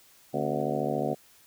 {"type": "harmonic tone with a mistuned harmonic", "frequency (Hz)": 73.8, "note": "D2", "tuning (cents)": 9, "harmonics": [2, 3, 4, 5, 6, 7, 8, 9, 10], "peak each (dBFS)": [-35, -35, -35, -35, -35, -35, -35, -35, -35], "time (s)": [0.33, 1.15], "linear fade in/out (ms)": 20, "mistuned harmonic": 4, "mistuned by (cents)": -130, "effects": ["white hiss -58 dBFS RMS until 1.46 s"]}